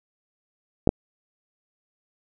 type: clicks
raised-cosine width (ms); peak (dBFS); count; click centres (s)
2; -3; 2; 0.874 / 0.891
effects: none